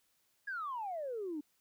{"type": "exponential sweep", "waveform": "sine", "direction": "down", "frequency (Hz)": [1687, 285], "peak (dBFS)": -36, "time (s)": [0.47, 1.41], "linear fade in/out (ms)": 10, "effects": ["tanh soft clip ceiling -32 dBFS", "white hiss -75 dBFS RMS until 1.6 s"]}